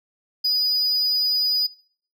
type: tone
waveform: triangle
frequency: 4945 Hz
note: D#8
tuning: 12 cents flat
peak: -17 dBFS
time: 0.44-1.67 s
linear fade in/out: 10 ms
effects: noise-tail reverb RT60 0.5 s tail -21 dB re dry